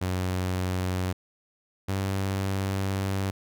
sawtooth tone pair in turn, 92 / 96.89 Hz, F#2 / G2, -9 / -20 cents, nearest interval minor second, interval 89 cents, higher second, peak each -22 / -22 dBFS, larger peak neither, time 0.01-1.13 / 1.88-3.31 s, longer second, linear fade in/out 10 ms, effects none

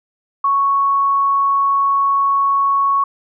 sine tone, 1108.7 Hz, C#6, in tune, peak -12 dBFS, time 0.44-3.04 s, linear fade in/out 5 ms, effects none

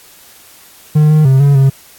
triangle tone with pitch steps, 151.9 / 153.9 / 133.2 / 141.5 / 135.4 Hz, D#3 / D#3 / C3 / C#3 / C#3, -41 / -19 / +31 / +36 / -40 cents, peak -3 dBFS, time 0.95-1.7 s, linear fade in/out 10 ms, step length 150 ms, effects white hiss -41 dBFS RMS until 1.98 s + AAC 64 kbps

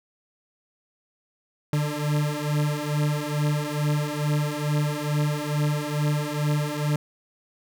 40% pulse beating tone pair, 147.4 / 149.7 Hz, D3 / D3, +7 / +33 cents, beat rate 2.3 Hz, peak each -25 dBFS, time 1.73-6.96 s, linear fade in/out 2 ms, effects none

